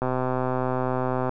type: click train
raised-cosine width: 1 ms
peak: -12 dBFS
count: 164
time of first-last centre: 0.02-1.293 s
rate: 128 Hz
effects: none